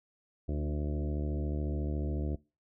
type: harmonic tone with a mistuned harmonic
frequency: 74 Hz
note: D2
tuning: 14 cents sharp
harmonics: 1 / 2 / 3 / 4 / 5 / 6 / 7 / 8 / 9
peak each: -32 / -38 / -42 / -40 / -43 / -50 / -48 / -52 / -50 dBFS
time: 0.48-2.36 s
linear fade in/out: 10 ms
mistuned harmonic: 4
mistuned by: +16 cents
effects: noise-tail reverb RT60 0.3 s tail -23 dB re dry